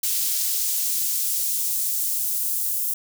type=noise with high-pass filter sweep; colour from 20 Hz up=white; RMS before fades=-24 dBFS; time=0.03-2.94 s; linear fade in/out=5 ms; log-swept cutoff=4300 to 9700 Hz; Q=0.73; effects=none